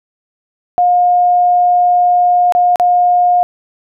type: tone with dropouts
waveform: sine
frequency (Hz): 713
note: F5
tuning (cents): +36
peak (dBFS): -7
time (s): 0.78-3.43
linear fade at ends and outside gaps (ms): 0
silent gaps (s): 2.523-2.55 / 2.758-2.798
effects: none